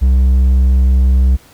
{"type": "tone with hard clipping", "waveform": "sine", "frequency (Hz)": 64.7, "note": "C2", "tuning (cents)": -19, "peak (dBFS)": -8, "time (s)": [0.01, 1.37], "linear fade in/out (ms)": 20, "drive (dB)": 3, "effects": ["pink hiss -45 dBFS RMS until 1.53 s"]}